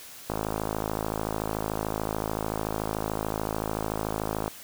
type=click train; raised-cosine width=1 ms; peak=-14 dBFS; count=225; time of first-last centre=0.3-4.479 s; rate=53.6 Hz; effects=white hiss -45 dBFS RMS until 4.63 s